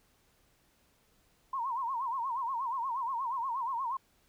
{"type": "tone with vibrato", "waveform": "sine", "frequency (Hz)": 1000, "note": "B5", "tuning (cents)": 21, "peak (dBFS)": -31, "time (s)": [1.53, 3.97], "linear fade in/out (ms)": 5, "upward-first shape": "sine", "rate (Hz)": 8.4, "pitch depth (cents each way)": 160, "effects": ["pink hiss -69 dBFS RMS until 4.28 s"]}